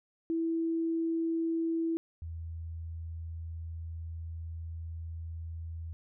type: tone pair in turn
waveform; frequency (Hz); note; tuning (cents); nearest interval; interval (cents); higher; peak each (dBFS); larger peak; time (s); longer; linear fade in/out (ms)
sine; 328.9 / 82.22; E4 / E2; -4 / -4; 2 octaves; 2400; first; -28 / -37; first; 0.3-1.97 / 2.22-5.93; second; 0
effects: none